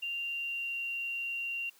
sine tone with pitch glide, 2782 to 2764 Hz, F7 to F7, -7 to -19 cents, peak -33 dBFS, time 0.02-1.7 s, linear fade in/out 10 ms, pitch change -12 cents, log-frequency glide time 0.13-0.79 s, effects white hiss -62 dBFS RMS until 1.79 s + high-pass 300 Hz 12 dB/octave

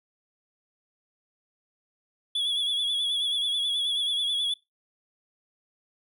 triangle tone with vibrato, 3388 Hz, G#7, 34 cents sharp, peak -23 dBFS, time 2.35-4.54 s, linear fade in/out 5 ms, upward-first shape sine, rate 9.3 Hz, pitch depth 49 cents each way, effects noise-tail reverb RT60 0.2 s tail -21 dB re dry

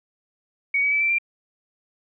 sine tone with pitch steps, 2243 / 2274 / 2306 / 2338 / 2371 Hz, C#7 / C#7 / D7 / D7 / D7, +20 / +44 / -32 / -8 / +16 cents, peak -18 dBFS, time 0.74-1.185 s, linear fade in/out 5 ms, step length 89 ms, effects none

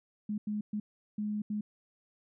sine tone bursts at uneven times, 210 Hz, G#3, 19 cents sharp, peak -31 dBFS, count 5, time 0.29-0.38 / 0.47-0.61 / 0.73-0.8 / 1.18-1.42 / 1.5-1.61 s, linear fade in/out 5 ms, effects none

